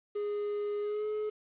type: tone with pitch glide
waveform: triangle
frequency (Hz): 413.5 to 425.6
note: G#4 to G#4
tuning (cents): -8 to +42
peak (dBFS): -29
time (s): 0.15-1.3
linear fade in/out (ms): 10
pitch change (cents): +50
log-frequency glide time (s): 0.81-1.06
effects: resampled to 8000 Hz + 10-bit